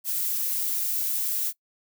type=noise; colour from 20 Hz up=violet; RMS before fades=-27 dBFS; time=0.04-1.53 s; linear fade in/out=50 ms; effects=noise-tail reverb RT60 0.1 s tail -21 dB re dry